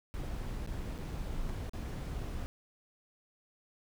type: noise with dropouts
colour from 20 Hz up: brown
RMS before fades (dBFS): -38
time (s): 0.14-2.46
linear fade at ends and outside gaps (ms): 0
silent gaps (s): 0.663-0.674 / 0.98-0.987 / 1.492-1.496 / 1.695-1.734
effects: none